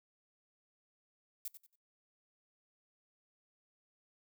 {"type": "noise with echo", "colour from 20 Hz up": "violet", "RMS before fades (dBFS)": -41, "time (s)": [1.45, 1.48], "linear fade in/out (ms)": 2, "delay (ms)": 92, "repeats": 3, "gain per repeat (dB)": -11, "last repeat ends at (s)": 1.756, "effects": ["noise-tail reverb RT60 0.3 s tail -25 dB re dry"]}